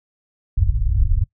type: low-pass noise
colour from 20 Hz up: pink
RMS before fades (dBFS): -17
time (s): 0.57-1.24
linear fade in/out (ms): 5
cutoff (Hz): 110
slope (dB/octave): 48
effects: noise-tail reverb RT60 0.1 s tail -20 dB re dry